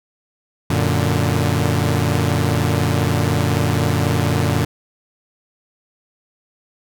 sawtooth chord, Gb augmented, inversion none, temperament equal, 92.5 / 116.54 / 146.83 Hz, Gb2 / Bb2 / D3, 0 / 0 / 0 cents, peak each -16 dBFS, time 0.7-4.65 s, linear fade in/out 5 ms, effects none

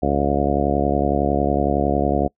harmonic tone, 70.9 Hz, C#2, 40 cents sharp, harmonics 1 / 2 / 3 / 4 / 5 / 6 / 7 / 8 / 9 / 10, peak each -25 / -27 / -25 / -24 / -26 / -26 / -28 / -26 / -28 / -24 dBFS, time 0.02-2.28 s, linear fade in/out 10 ms, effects noise-tail reverb RT60 0.1 s tail -25 dB re dry

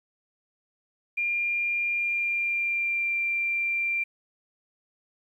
sine tone with pitch glide, 2400 to 2368 Hz, D7 to D7, +37 to +14 cents, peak -24 dBFS, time 1.17-4.04 s, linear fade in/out 10 ms, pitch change -23 cents, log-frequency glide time 1.98-3.17 s, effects 10-bit

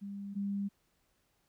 sine tone pair in turn, 200 / 200 Hz, G3 / G3, +35 / +35 cents, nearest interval unison, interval 0 cents, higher neither, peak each -39 / -32 dBFS, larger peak second, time 0.01-0.35 / 0.35-0.69 s, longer neither, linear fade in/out 20 ms, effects pink hiss -75 dBFS RMS until 1.48 s

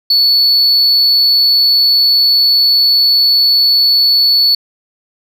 sine tone, 4435 Hz, C#8, in tune, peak -4 dBFS, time 0.1-4.55 s, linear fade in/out 5 ms, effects tanh soft clip ceiling -6 dBFS

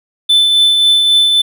triangle tone with tremolo, 3520 Hz, A7, in tune, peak -4 dBFS, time 0.29-1.42 s, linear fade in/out 10 ms, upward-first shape triangle, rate 3.7 Hz, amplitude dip 35%, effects none

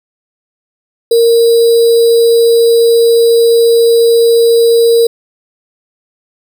sine tone with sample-and-hold, 464.2 Hz, A#4, 7 cents flat, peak -4 dBFS, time 1.11-5.07 s, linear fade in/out 5 ms, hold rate 4410 Hz, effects none

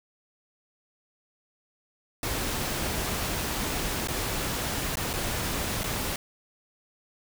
pink noise with dropouts, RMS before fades -30 dBFS, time 2.23-6.16 s, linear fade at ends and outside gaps 2 ms, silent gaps 4.074-4.084 / 4.956-4.97 / 5.132-5.136 / 5.835-5.84 s, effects none

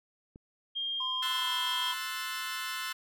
click, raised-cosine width 3 ms, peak -36 dBFS, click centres 0.359 s
sine tone, 3213 Hz, G7, 42 cents sharp, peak -31 dBFS, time 0.75-1.93 s, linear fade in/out 20 ms
triangle tone with pitch glide, 1027 to 999.5 Hz, C6 to B5, -33 to +20 cents, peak -34 dBFS, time 1-1.94 s, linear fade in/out 5 ms, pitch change -47 cents, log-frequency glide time 1.31-1.53 s
20% pulse chord, F# half-diminished seventh, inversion second, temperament equal, 1046.5 / 1318.5 / 1480 / 1760 Hz, C6 / E6 / F#6 / A6, 0 / 0 / 0 / 0 cents, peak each -35 dBFS, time 1.22-2.93 s, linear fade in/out 10 ms
effects none

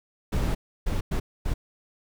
brown noise bursts at uneven times, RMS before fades -25 dBFS, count 4, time 0.32-0.55 / 0.86-1.01 / 1.11-1.2 / 1.45-1.54 s, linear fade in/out 10 ms, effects none

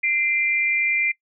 sine tone pair together, 2072 / 2378 Hz, C7 / D7, -17 / +21 cents, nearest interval major second, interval 238 cents, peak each -21 dBFS, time 0.03-1.12 s, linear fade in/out 10 ms, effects noise-tail reverb RT60 0.1 s tail -23 dB re dry

